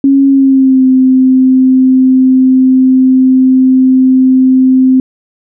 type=tone with pitch glide; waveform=sine; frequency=274.1 to 259.5 Hz; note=C#4 to C4; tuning=-19 to -14 cents; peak=-3 dBFS; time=0.04-5 s; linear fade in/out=2 ms; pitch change=-95 cents; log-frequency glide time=0.28-0.85 s; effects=none